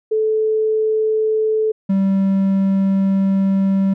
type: tone pair in turn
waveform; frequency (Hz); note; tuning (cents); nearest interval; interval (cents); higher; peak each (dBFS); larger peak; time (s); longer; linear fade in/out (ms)
sine / triangle; 435.6 / 194.04; A4 / G3; -17 / -17; octave + major second; 1400; first; -14 / -11; second; 0.11-1.72 / 1.89-3.94; second; 10
effects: none